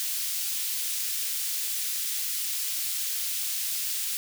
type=high-pass noise; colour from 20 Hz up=white; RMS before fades=-30 dBFS; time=0-4.17 s; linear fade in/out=0 ms; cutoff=2900 Hz; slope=12 dB/octave; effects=none